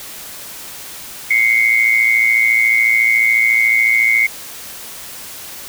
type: tone pair together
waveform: sine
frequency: 2093 / 2207 Hz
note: C7 / C#7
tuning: 0 / -8 cents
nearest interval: minor second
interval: 92 cents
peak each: -13 dBFS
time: 1.3-4.27 s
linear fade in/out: 10 ms
effects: white hiss -32 dBFS RMS until 5.68 s